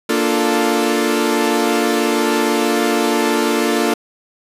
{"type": "chord", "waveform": "sawtooth", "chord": "Bb major seventh", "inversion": "none", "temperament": "equal", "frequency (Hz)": [233.1, 293.7, 349.2, 440], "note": ["Bb3", "D4", "F4", "A4"], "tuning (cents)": [0, 0, 0, 0], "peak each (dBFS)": -16, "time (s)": [0.09, 3.94], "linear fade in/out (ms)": 5, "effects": ["resampled to 32000 Hz"]}